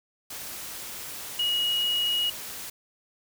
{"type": "tone in noise", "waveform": "sine", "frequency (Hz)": 2894, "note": "F#7", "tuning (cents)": -39, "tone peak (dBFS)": -23, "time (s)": [1.39, 2.3], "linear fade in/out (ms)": 5, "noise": "white", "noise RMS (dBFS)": -38, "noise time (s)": [0.3, 2.7], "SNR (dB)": 12, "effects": []}